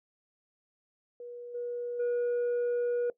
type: tone with level steps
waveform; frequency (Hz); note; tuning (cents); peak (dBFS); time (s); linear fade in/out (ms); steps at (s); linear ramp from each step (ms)
sine; 482.6; B4; -40; -40 / -32 / -24; 1.2-3.1; 2; 1.54 / 1.99; 10
effects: noise-tail reverb RT60 0.1 s tail -19 dB re dry + tanh soft clip ceiling -26 dBFS